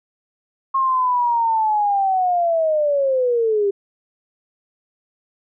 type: linear sweep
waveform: sine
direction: down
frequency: 1080 to 392 Hz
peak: -15 dBFS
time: 0.74-3.71 s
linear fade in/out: 10 ms
effects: none